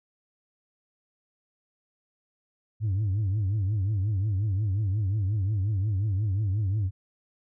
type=tone with vibrato; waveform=sine; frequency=101.1 Hz; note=G#2; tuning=46 cents flat; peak=-21 dBFS; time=2.8-6.91 s; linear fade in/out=50 ms; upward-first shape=triangle; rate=5.6 Hz; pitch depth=180 cents each way; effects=tanh soft clip ceiling -22 dBFS